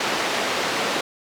pink band-pass noise, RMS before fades -24 dBFS, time 0-1.01 s, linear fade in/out 5 ms, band 370 to 4800 Hz, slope 12 dB/octave, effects none

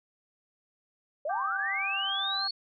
sine linear sweep, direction up, 553 to 4435 Hz, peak -29 dBFS, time 1.25-2.51 s, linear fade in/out 5 ms
harmonic tone, 392 Hz, G4, in tune, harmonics 2 / 3 / 4, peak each -37 / -37 / -37 dBFS, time 1.29-2.48 s, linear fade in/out 10 ms
effects none

